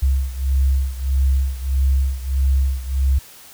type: beating tone pair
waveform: sine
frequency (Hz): 66.5 / 68.1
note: C2 / C#2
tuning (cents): +29 / -30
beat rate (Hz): 1.6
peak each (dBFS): -17 / -20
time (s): 0.02-3.19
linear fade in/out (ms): 10
effects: white hiss -43 dBFS RMS until 3.53 s